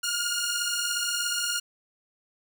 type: beating tone pair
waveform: 10% pulse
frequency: 1412 / 1429 Hz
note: F6 / F6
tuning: +19 / +39 cents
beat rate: 17 Hz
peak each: -22 / -20 dBFS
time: 0.03-1.6 s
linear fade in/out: 10 ms
effects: none